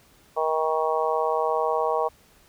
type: harmonic tone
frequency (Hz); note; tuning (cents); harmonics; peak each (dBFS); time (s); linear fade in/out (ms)
158.2; D#3; +29; 3 / 4 / 5 / 6 / 7; -26 / -27 / -28 / -29 / -29; 0.36-2.09; 20
effects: pink hiss -57 dBFS RMS until 2.48 s